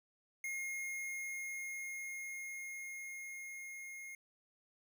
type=tone with level ramp; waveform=square; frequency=2144 Hz; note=C7; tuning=42 cents sharp; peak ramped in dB=-39 to -47 dBFS; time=0.44-4.15 s; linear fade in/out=2 ms; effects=none